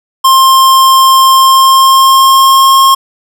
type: tone with pitch glide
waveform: square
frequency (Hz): 1059 to 1074.4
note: C6 to C6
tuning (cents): +21 to +46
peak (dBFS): -3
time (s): 0.24-2.95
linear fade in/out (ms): 10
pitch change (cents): +25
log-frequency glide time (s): 1.33-2.8
effects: none